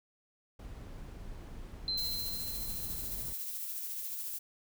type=noise; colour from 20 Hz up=brown; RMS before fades=-45 dBFS; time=0.59-3.33 s; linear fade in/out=5 ms
type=tone with exponential decay; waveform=sine; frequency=4100 Hz; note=C8; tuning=36 cents flat; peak=-30 dBFS; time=1.88-3.68 s; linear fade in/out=1 ms; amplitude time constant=390 ms
type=noise with tremolo; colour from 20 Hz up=violet; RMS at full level=-38 dBFS; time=1.97-4.39 s; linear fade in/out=10 ms; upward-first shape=sine; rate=14 Hz; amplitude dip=30%
effects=none

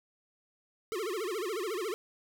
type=tone with vibrato; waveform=square; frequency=400 Hz; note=G4; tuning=35 cents sharp; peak=-33 dBFS; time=0.92-1.94 s; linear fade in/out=0 ms; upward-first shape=sine; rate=14 Hz; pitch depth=240 cents each way; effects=none

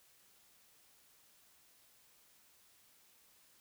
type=silence; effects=white hiss -67 dBFS RMS until 3.6 s

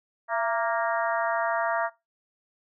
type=harmonic tone with a mistuned harmonic; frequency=233.1 Hz; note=A#3; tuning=in tune; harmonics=3 / 4 / 5 / 6 / 7 / 8; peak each=-28 / -30 / -32 / -34 / -35 / -36 dBFS; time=0.28-1.9 s; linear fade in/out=50 ms; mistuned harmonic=3; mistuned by=-66 cents; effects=noise-tail reverb RT60 0.2 s tail -17 dB re dry

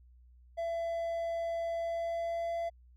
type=tone with pitch glide; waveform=triangle; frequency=671 to 676.4 Hz; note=E5 to E5; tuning=+31 to +44 cents; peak=-30 dBFS; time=0.57-2.7 s; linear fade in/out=20 ms; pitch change=+13 cents; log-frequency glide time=1.76-2.56 s; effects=added 61 Hz sine -56 dBFS peak until 2.96 s

